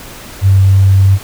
sine tone with vibrato, 96.7 Hz, G2, 23 cents flat, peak -4 dBFS, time 0.41-1.19 s, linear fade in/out 50 ms, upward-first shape triangle, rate 3.3 Hz, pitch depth 8 cents each way, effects pink hiss -31 dBFS RMS until 1.23 s

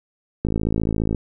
click train, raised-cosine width 3 ms, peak -9 dBFS, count 39, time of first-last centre 0.45-1.147 s, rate 54.5 Hz, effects none

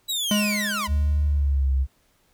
sawtooth linear sweep, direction down, 3951 to 927 Hz, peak -21 dBFS, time 0.08-0.88 s, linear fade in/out 20 ms
square tone with exponential decay, 207.9 Hz, G#3, 2 cents sharp, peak -19 dBFS, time 0.31-1.65 s, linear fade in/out 2 ms, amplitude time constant 290 ms
sine tone with pitch glide, 73.5 to 66.63 Hz, D2 to C2, +2 to +32 cents, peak -18 dBFS, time 0.87-1.87 s, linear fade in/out 50 ms, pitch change -170 cents, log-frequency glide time 1.25-1.72 s
effects pink hiss -64 dBFS RMS until 2.33 s

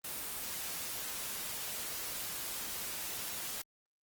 white noise, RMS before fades -40 dBFS, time 0.04-3.62 s, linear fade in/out 5 ms, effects Opus 24 kbps

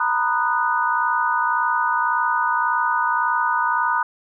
sine chord, B major seventh, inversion third, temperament just, 926 / 987.8 / 1234.7 / 1481.6 Hz, A#5 / B5 / D#6 / F#6, -12 / 0 / -14 / +2 cents, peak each -23 dBFS, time 0-4.03 s, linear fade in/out 5 ms, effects none

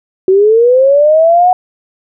sine linear sweep, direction up, 369.9 to 740 Hz, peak -4 dBFS, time 0.28-1.53 s, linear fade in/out 2 ms, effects none

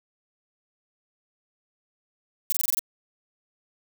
violet noise bursts, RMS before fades -24 dBFS, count 7, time 2.5-2.792 s, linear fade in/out 0 ms, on 22 ms, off 23 ms, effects none

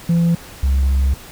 sine tone pair in turn, 169.4 / 67.23 Hz, E3 / C2, +48 / +48 cents, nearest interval octave + major third, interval 1600 cents, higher first, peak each -9 / -10 dBFS, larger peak first, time 0.09-0.35 / 0.63-1.14 s, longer second, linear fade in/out 5 ms, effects tanh soft clip ceiling -11 dBFS + pink hiss -38 dBFS RMS until 1.31 s

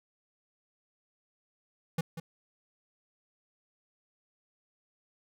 square tone with echo, 164.3 Hz, E3, 5 cents flat, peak -28 dBFS, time 1.98-2.01 s, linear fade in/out 5 ms, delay 190 ms, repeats 1, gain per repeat -10 dB, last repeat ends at 2.2 s, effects none

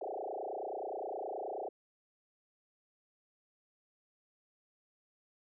sine tone with frequency modulation, 587.3 Hz, D5, in tune, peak -37 dBFS, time 0.01-1.69 s, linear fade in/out 5 ms, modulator 29.5 Hz, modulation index 7.2, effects none

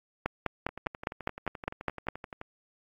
two click trains, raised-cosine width 0.5 ms, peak -13 / -24 dBFS, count 10 / 21, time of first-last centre 0.26-2.086 / 0.69-2.414 s, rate 4.93 / 11.6 Hz, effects AAC 32 kbps

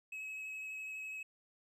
triangle tone with vibrato, 2566 Hz, E7, 47 cents flat, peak -40 dBFS, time 0.12-1.23 s, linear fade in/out 5 ms, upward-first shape sine, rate 12 Hz, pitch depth 11 cents each way, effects none

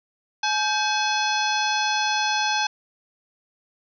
harmonic tone with a mistuned harmonic, 851 Hz, G#5, 42 cents sharp, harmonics 1 / 2 / 3 / 4 / 5 / 6 / 7, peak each -24 / -27 / -29 / -30 / -31 / -32 / -32 dBFS, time 0.43-2.67 s, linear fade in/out 5 ms, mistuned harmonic 2, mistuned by -140 cents, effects none

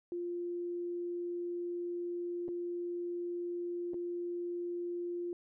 sine tone with dropouts, 349.1 Hz, F4, 1 cent flat, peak -35 dBFS, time 0.12-5.33 s, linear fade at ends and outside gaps 1 ms, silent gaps 2.481-2.487 / 3.935-3.942 s, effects none

